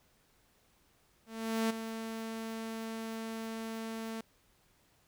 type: tone with ADSR envelope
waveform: sawtooth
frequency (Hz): 224.2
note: A3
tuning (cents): +33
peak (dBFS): -24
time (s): 1.26-4.21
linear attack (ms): 440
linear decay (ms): 11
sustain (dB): -10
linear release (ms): 4
effects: pink hiss -69 dBFS RMS until 5.07 s